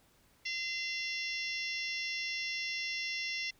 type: harmonic tone with a mistuned harmonic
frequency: 686 Hz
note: F5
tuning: 31 cents flat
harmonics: 3 / 4 / 5 / 6 / 7 / 8 / 9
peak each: -38 / -40 / -45 / -46 / -48 / -42 / -52 dBFS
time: 0.45-3.51 s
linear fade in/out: 10 ms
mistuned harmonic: 6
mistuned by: +38 cents
effects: pink hiss -67 dBFS RMS until 3.59 s